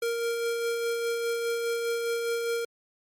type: tone with tremolo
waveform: square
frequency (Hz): 466.2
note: A#4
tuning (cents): 0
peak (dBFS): -26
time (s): 0.02-2.65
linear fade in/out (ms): 5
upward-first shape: sine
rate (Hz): 4.9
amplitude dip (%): 30
effects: MP3 64 kbps